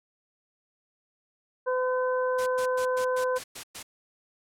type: harmonic tone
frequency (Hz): 508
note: B4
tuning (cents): +49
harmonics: 1 / 2 / 3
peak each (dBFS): -25 / -31 / -35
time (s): 1.66-3.39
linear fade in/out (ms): 20
type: noise bursts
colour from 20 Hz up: white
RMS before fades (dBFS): -38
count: 8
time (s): 2.38-3.83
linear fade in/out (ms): 10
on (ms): 85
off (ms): 110
effects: low-pass 10000 Hz 12 dB/octave